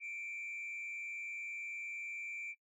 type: tone with frequency modulation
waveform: sine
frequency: 2349 Hz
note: D7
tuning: in tune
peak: -39 dBFS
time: 0-2.55 s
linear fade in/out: 50 ms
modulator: 109 Hz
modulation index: 0.7
effects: noise-tail reverb RT60 0.1 s tail -22 dB re dry + tanh soft clip ceiling -39 dBFS